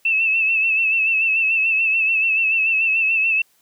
sine tone with vibrato, 2637 Hz, E7, in tune, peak -15 dBFS, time 0.05-3.42 s, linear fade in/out 5 ms, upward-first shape sine, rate 6.9 Hz, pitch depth 49 cents each way, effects white hiss -60 dBFS RMS until 3.61 s + high-pass 80 Hz 12 dB/octave

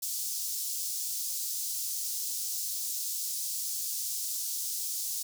pink high-pass noise, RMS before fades -34 dBFS, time 0.02-5.23 s, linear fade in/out 10 ms, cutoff 5200 Hz, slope 24 dB/octave, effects none

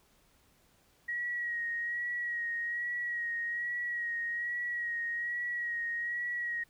sine tone with vibrato, 1900 Hz, A#6, 33 cents sharp, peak -32 dBFS, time 1.08-6.64 s, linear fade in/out 10 ms, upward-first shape sine, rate 1.2 Hz, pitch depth 29 cents each way, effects pink hiss -67 dBFS RMS until 6.69 s

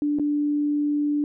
sine tone with dropouts, 293.5 Hz, D4, 1 cent flat, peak -20 dBFS, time 0.02-1.24 s, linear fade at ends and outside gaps 1 ms, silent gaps 0.187-0.196 s, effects none

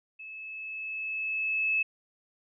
sine tone with level ramp, 2600 Hz, E7, 24 cents flat, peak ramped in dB -41 to -23 dBFS, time 0.19-1.83 s, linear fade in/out 10 ms, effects none

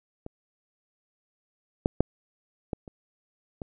clicks, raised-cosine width 2 ms, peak -24 / -8 / -6 / -16 / -29 / -22 dBFS, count 6, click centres 0.264 / 1.859 / 2.006 / 2.732 / 2.878 / 3.618 s, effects none

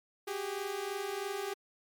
sawtooth tone pair together, 382.5 / 405.6 Hz, G4 / G#4, -42 / -41 cents, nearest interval minor second, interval 101 cents, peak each -35 / -33 dBFS, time 0.27-1.54 s, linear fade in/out 10 ms, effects MP3 96 kbps

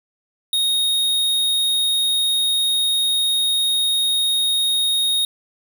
square tone, 3729 Hz, A#7, in tune, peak -17 dBFS, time 0.53-5.25 s, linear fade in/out 2 ms, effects 8-bit

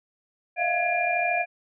sine tone cluster, 623 / 672 / 705 / 1675 / 2396 Hz, D#5 / E5 / F5 / G#6 / D7, +2 / +33 / +16 / +14 / +34 cents, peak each -34 / -33 / -25 / -32 / -26 dBFS, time 0.56-1.46 s, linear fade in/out 50 ms, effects none

